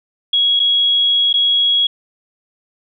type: tone with dropouts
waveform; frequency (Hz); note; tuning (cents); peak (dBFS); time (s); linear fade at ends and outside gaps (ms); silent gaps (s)
sine; 3322; G#7; 0; -11; 0.33-1.87; 5; 0.595-0.599 / 1.329-1.339
effects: none